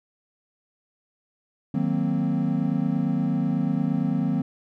triangle chord, C half-diminished seventh, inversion first, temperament equal, 155.56 / 185 / 233.1 / 261.6 Hz, Eb3 / Gb3 / Bb3 / C4, 0 / 0 / 0 / 0 cents, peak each -25 dBFS, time 1.74-4.42 s, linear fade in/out 5 ms, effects none

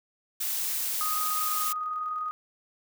blue noise, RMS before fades -30 dBFS, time 0.4-1.73 s, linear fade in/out 10 ms
sine tone with tremolo, 1244.5 Hz, D#6, in tune, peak -28 dBFS, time 1.01-2.31 s, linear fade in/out 0 ms, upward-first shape square, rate 20 Hz, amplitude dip 25%
effects none

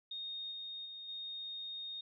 sine tone with level steps, 3702 Hz, A#7, 13 cents flat, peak -40 / -42 / -45 / -41 dBFS, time 0.11-2.01 s, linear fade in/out 5 ms, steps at 0.51 / 0.85 / 1.08 s, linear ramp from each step 10 ms, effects none

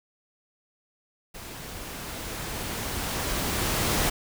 pink noise with level ramp, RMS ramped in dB -41 to -24 dBFS, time 1.34-4.1 s, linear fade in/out 10 ms, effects none

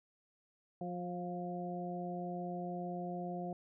harmonic tone with a mistuned harmonic, 177.8 Hz, F3, 31 cents sharp, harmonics 1 / 2 / 3 / 4, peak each -41 / -45 / -47 / -43 dBFS, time 0.81-3.53 s, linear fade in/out 2 ms, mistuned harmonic 4, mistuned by -16 cents, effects none

